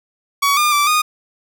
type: tone with pitch steps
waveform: sawtooth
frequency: 1128 / 1206 / 1167 / 1231 Hz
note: C#6 / D6 / D6 / D#6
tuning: +30 / +46 / -11 / -19 cents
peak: -9 dBFS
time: 0.42-1.02 s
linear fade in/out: 10 ms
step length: 150 ms
effects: none